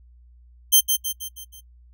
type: tone with echo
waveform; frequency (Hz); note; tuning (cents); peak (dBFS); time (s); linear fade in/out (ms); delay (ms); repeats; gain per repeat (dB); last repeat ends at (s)
5% pulse; 3136; G7; 0; -3; 0.72-0.81; 20; 160; 5; -6; 1.61
effects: noise-tail reverb RT60 0.1 s tail -23 dB re dry + added 60 Hz sine -48 dBFS peak until 1.93 s